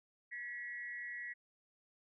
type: tone with amplitude modulation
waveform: sine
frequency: 1931 Hz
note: B6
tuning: 39 cents flat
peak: -38 dBFS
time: 0.31-1.34 s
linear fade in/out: 20 ms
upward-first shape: sine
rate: 230 Hz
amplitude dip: 80%
effects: none